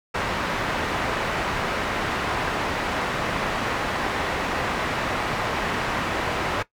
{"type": "low-pass noise", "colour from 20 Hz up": "white", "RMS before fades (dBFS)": -26, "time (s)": [0.14, 6.63], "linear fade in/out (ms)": 10, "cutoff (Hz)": 1600, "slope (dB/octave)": 12, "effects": ["noise-tail reverb RT60 0.1 s tail -17 dB re dry"]}